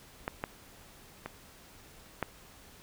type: clicks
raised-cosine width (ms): 0.5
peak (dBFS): -17 / -17 / -22 / -15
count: 4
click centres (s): 0.279 / 0.439 / 1.26 / 2.227
effects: pink hiss -55 dBFS RMS until 2.82 s